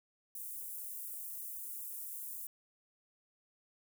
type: high-pass noise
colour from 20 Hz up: white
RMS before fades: -44 dBFS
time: 0.35-2.47 s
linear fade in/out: 2 ms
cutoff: 9500 Hz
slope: 24 dB/octave
effects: none